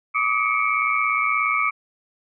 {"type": "tone cluster", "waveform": "sine", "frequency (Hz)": [1163, 1260, 2196, 2318], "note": ["D6", "D#6", "C#7", "D7"], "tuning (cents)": [-17, 21, -17, -23], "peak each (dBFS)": -24, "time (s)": [0.14, 1.71], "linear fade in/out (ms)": 20, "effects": []}